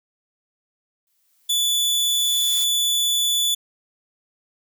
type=noise with exponential growth; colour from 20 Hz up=blue; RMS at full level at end=-30 dBFS; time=1.07-2.64 s; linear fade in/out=0 ms; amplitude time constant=340 ms
type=tone; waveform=sawtooth; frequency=3466 Hz; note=A7; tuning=27 cents flat; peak=-15 dBFS; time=1.49-3.55 s; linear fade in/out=10 ms
effects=none